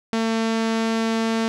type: tone with low-pass filter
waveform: sawtooth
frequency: 225.1 Hz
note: A3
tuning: 40 cents sharp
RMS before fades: -22 dBFS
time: 0.13-1.48 s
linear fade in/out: 0 ms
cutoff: 6100 Hz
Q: 0.89
effects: none